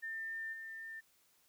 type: tone with level steps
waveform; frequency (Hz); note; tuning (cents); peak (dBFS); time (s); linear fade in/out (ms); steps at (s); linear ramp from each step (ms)
sine; 1799; A6; +38; -39 / -44; 0.02-1.01; 20; 0.52; 20
effects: white hiss -71 dBFS RMS until 1.48 s